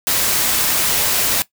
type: noise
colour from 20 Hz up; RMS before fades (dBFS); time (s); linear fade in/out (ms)
white; -17; 0.07-1.42; 0
effects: noise-tail reverb RT60 0.1 s tail -17 dB re dry